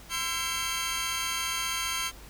20% pulse tone cluster, 1028 / 1342 / 1608 / 2258 / 3181 Hz, C6 / E6 / G6 / C#7 / G7, -31 / +31 / +44 / +31 / +25 cents, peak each -31 / -30 / -35 / -32 / -28 dBFS, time 0.09-2.12 s, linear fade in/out 50 ms, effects added 50 Hz sine -50 dBFS peak until 2.29 s + pink hiss -50 dBFS RMS until 2.29 s

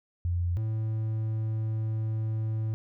sine / triangle tone pair in turn, 87.31 / 110 Hz, F2 / A2, 0 / 0 cents, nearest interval major third, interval 400 cents, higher second, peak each -25 dBFS, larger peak neither, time 0.25-0.57 / 0.57-2.74 s, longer second, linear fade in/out 0 ms, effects none

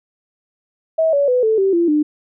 sine tone with pitch steps, 644 / 567.1 / 499.5 / 439.9 / 387.4 / 341.1 / 300.4 Hz, E5 / C#5 / B4 / A4 / G4 / F4 / D4, -41 / +39 / +20 / 0 / -20 / -41 / +39 cents, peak -12 dBFS, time 0.98-2.03 s, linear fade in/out 10 ms, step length 150 ms, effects none

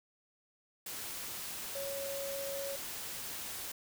sine tone in noise, 554.4 Hz, C#5, in tune, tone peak -38 dBFS, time 1.75-2.76 s, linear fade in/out 5 ms, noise white, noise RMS -42 dBFS, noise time 0.86-3.72 s, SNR +1 dB, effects none

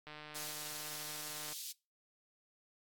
click train, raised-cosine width 0.3 ms, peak -33 dBFS, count 221, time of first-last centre 0.07-1.527 s, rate 151 Hz
pink high-pass noise, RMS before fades -45 dBFS, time 0.34-1.73 s, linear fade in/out 20 ms, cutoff 3500 Hz, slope 24 dB/octave
effects noise-tail reverb RT60 0.3 s tail -25 dB re dry + AAC 64 kbps

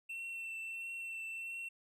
triangle tone with vibrato, 2696 Hz, E7, 38 cents sharp, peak -39 dBFS, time 0.09-1.69 s, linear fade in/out 10 ms, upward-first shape triangle, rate 1.5 Hz, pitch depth 18 cents each way, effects none

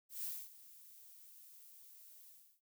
violet noise with ADSR envelope, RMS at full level -41 dBFS, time 0.09-2.61 s, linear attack 150 ms, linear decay 250 ms, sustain -18 dB, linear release 330 ms, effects none

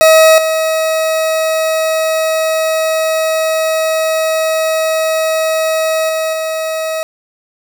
40% pulse tone with level steps, 638 Hz, D#5, 43 cents sharp, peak -3 / -11 / -13 / -15 dBFS, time 0.01-7.03 s, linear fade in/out 0 ms, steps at 0.38 / 6.09 / 6.33 s, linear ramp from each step 2 ms, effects none

